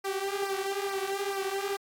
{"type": "tone with flanger", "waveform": "sawtooth", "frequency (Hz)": 393.1, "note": "G4", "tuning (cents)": 5, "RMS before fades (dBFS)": -32, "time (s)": [0.04, 1.77], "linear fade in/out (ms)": 10, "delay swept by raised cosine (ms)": [0.27, 5.97], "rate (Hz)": 2.3, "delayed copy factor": -0.75, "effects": ["AAC 64 kbps"]}